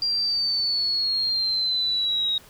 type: exponential sweep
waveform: sine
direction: down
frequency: 4775 to 3782 Hz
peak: -21 dBFS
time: 0.02-2.38 s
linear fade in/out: 2 ms
effects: pink hiss -50 dBFS RMS until 2.49 s